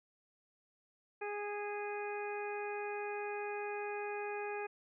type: harmonic tone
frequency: 412.7 Hz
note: G#4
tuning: 11 cents flat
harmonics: 1 / 2 / 3 / 4 / 5 / 6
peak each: -40 / -43 / -51 / -48 / -53 / -47 dBFS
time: 1.21-4.67 s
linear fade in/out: 10 ms
effects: none